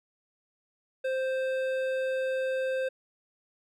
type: tone with hard clipping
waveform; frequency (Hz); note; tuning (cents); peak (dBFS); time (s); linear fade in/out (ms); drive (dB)
sine; 523.3; C5; 0; -29; 1.04-2.89; 10; 11
effects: none